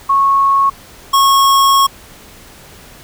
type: tone pair in turn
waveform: sine / square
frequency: 1100 / 1095.5 Hz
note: C#6 / C#6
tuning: -14 / -21 cents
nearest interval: unison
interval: 7 cents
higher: first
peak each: -8 dBFS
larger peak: neither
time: 0.09-0.7 / 1.13-1.87 s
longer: second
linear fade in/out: 10 ms
effects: pink hiss -39 dBFS RMS until 3.03 s